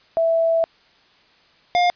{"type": "tone pair in turn", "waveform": ["sine", "square"], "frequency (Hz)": [659.3, 708.7], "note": ["E5", "F5"], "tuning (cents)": [0, 25], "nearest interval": "minor second", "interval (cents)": 125, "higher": "second", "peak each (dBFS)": -15, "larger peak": "neither", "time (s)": [[0.17, 0.64], [1.75, 1.9]], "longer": "first", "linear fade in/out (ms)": 0, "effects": ["white hiss -55 dBFS RMS until 1.95 s", "resampled to 11025 Hz"]}